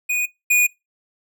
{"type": "tone pair in turn", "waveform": "square", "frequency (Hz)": [2472, 2458], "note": ["D#7", "D#7"], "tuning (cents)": [-12, -22], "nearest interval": "unison", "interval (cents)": 10, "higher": "first", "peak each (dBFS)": [-19, -13], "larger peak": "second", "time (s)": [[0.09, 0.26], [0.5, 0.67]], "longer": "neither", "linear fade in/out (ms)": 10, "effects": ["noise-tail reverb RT60 0.2 s tail -22 dB re dry"]}